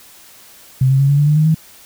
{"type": "tone with pitch steps", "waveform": "sine", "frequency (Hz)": [130.81, 134.49, 138.27, 142.16, 146.15, 150.26, 154.49, 158.83], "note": ["C3", "C3", "C#3", "C#3", "D3", "D3", "D#3", "D#3"], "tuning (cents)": [0, 48, -4, 44, -8, 40, -12, 36], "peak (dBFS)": -9, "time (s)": [0.81, 1.546], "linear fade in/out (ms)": 5, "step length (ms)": 92, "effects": ["white hiss -43 dBFS RMS until 1.85 s"]}